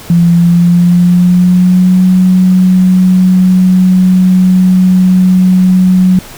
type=tone with pitch glide; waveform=sine; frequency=171.1 to 184.44 Hz; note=F3 to F#3; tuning=-35 to -5 cents; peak=-3 dBFS; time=0.1-6.19 s; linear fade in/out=2 ms; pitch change=+130 cents; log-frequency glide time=0.35-2 s; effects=pink hiss -30 dBFS RMS until 6.37 s